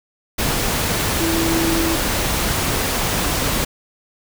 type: tone in noise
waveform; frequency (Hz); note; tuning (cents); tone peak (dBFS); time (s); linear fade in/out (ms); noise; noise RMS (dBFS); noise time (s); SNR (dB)
sine; 329.6; E4; 0; -19; 1.2-1.96; 10; pink; -20; 0.38-3.65; -2
effects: none